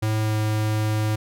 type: tone with pitch glide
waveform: square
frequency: 108.7 to 107.76 Hz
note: A2 to A2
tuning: -21 to -36 cents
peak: -21 dBFS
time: 0.02-1.16 s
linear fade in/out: 10 ms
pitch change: -15 cents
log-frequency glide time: 0.2-0.36 s
effects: none